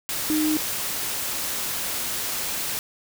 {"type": "tone in noise", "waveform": "sine", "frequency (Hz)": 308, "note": "D#4", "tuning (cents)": -17, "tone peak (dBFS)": -20, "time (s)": [0.3, 0.57], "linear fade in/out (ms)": 0, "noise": "white", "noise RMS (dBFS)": -28, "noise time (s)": [0.09, 2.79], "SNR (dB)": 5, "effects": []}